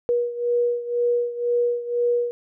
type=beating tone pair; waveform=sine; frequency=480 / 482 Hz; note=B4 / B4; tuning=-49 / -42 cents; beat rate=2 Hz; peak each=-21 / -25 dBFS; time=0.09-2.31 s; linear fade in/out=0 ms; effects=none